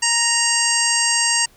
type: harmonic tone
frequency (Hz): 932.3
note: A#5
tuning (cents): 0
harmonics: 1 / 2 / 3 / 5 / 6 / 7 / 8 / 9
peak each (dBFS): -26 / -23 / -24 / -22 / -26 / -25 / -24 / -22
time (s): 0.02-1.46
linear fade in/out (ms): 10
effects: pink hiss -53 dBFS RMS until 1.56 s